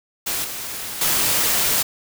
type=noise with level steps; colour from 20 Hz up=white; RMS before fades=-24 / -30 / -19 dBFS; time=0.26-1.83 s; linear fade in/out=10 ms; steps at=0.44 / 1.01 s; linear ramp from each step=5 ms; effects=none